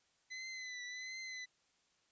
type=tone with vibrato; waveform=sawtooth; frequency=2018 Hz; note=B6; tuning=37 cents sharp; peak=-40 dBFS; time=0.3-1.46 s; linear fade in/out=20 ms; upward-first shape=triangle; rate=1.4 Hz; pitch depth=50 cents each way; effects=white hiss -75 dBFS RMS until 2.11 s + resampled to 16000 Hz